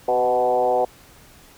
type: tone with frequency modulation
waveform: sine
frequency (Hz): 622.3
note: D#5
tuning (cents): 0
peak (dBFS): -16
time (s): 0.08-0.85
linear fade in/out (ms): 5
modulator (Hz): 122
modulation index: 1.7
effects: pink hiss -49 dBFS RMS until 1.57 s